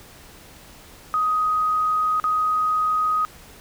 sine tone with dropouts, 1253 Hz, D#6, 12 cents sharp, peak -18 dBFS, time 1.14-3.25 s, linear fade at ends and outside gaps 0 ms, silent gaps 2.199-2.241 s, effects pink hiss -46 dBFS RMS until 3.6 s

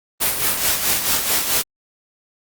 white noise with tremolo, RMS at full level -17 dBFS, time 0.2-1.63 s, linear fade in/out 20 ms, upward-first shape sine, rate 4.6 Hz, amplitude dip 55%, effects Opus 32 kbps

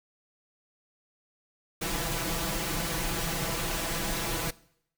pink noise with comb filter, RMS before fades -31 dBFS, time 1.81-4.51 s, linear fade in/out 10 ms, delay 6 ms, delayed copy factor +0.95, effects noise-tail reverb RT60 0.7 s tail -21 dB re dry

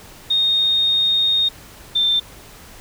sine tone pair in turn, 3699 / 3573 Hz, A#7 / A7, -14 / +26 cents, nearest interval minor second, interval 60 cents, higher first, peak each -14 dBFS, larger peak neither, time 0.3-1.49 / 1.95-2.2 s, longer first, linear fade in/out 10 ms, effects pink hiss -42 dBFS RMS until 2.8 s

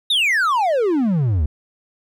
triangle exponential sweep, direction down, 3832 to 68.9 Hz, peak -13 dBFS, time 0.1-1.46 s, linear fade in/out 5 ms, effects none

